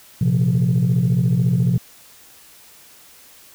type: chord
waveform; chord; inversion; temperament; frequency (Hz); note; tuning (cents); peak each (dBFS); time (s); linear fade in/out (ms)
sine; Bb suspended second; none; equal; 116.54 / 130.81 / 174.61; Bb2 / C3 / F3; 0 / 0 / 0; -19 / -16 / -17; 0.21-1.78; 5
effects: tanh soft clip ceiling -10 dBFS + white hiss -47 dBFS RMS until 3.54 s